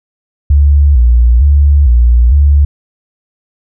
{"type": "tone with vibrato", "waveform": "sine", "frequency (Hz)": 65.41, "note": "C2", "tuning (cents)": 0, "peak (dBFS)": -3, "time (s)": [0.5, 2.65], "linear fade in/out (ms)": 5, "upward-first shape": "square", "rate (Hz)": 1.1, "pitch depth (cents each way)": 160, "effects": []}